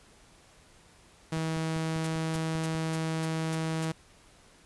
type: tone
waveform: sawtooth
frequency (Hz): 160.7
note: E3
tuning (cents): -44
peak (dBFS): -25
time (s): 1.32-3.92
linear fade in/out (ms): 5
type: click train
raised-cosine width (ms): 5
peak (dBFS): -31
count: 8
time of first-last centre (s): 1.37-2.751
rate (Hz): 5.07
type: noise bursts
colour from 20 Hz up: white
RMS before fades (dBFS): -40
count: 7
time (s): 2.04-3.849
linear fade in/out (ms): 2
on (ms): 27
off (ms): 270
effects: pink hiss -58 dBFS RMS until 4.65 s + resampled to 24000 Hz